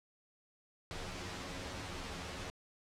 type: noise with comb filter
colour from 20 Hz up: pink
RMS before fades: -43 dBFS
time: 0.91-2.5 s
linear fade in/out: 0 ms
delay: 11 ms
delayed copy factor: +0.95
effects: low-pass 6000 Hz 12 dB/octave